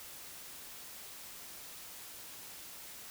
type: silence
effects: white hiss -49 dBFS RMS until 3.1 s